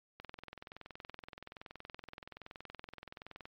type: click train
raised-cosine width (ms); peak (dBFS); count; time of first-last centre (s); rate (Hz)
0.3; -30; 70; 0.2-3.455; 21.2
effects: low-pass 5000 Hz 12 dB/octave + MP3 64 kbps